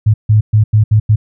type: tone bursts at uneven times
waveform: sine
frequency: 107.4 Hz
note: A2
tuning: 41 cents flat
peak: -5 dBFS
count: 6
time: 0.06-0.14 / 0.29-0.41 / 0.53-0.64 / 0.73-0.84 / 0.91-1 / 1.09-1.16 s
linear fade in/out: 10 ms
effects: none